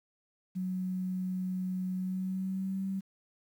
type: tone with pitch glide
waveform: sine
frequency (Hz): 185 to 192.63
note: F#3 to G3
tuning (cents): 0 to -30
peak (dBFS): -31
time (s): 0.55-3.01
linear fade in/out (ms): 20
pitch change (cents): +70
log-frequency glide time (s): 1.96-2.85
effects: 10-bit